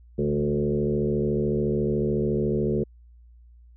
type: tone with frequency modulation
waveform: sine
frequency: 290 Hz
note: D4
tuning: 22 cents flat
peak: -21 dBFS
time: 0.18-2.84 s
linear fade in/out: 10 ms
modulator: 73.9 Hz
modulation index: 2.5
effects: added 59 Hz sine -48 dBFS peak until 3.76 s